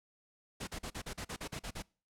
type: noise bursts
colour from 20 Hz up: pink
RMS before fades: -41 dBFS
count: 11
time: 0.6-1.824 s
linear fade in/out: 10 ms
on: 74 ms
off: 41 ms
effects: noise-tail reverb RT60 0.4 s tail -25 dB re dry + low-pass 10000 Hz 12 dB/octave